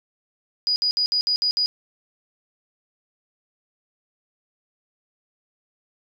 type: tone bursts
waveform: sine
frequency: 4918 Hz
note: D#8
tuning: 21 cents flat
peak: -18 dBFS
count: 7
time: 0.67-1.66 s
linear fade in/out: 0 ms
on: 90 ms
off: 60 ms
effects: 9-bit